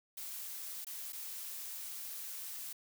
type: noise with dropouts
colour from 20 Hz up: blue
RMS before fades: -44 dBFS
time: 0.17-2.73 s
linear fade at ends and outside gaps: 5 ms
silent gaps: 0.847-0.867 / 1.124-1.129 s
effects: none